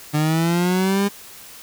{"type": "linear sweep", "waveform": "30% pulse", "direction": "up", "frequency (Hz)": [148.9, 203.1], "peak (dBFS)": -14, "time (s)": [0.13, 1.09], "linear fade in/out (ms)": 20, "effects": ["white hiss -41 dBFS RMS until 1.62 s"]}